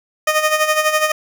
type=tone with tremolo; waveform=15% pulse; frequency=617 Hz; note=D#5; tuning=15 cents flat; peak=-5 dBFS; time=0.27-1.12 s; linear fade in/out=5 ms; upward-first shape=sine; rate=12 Hz; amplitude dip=65%; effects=none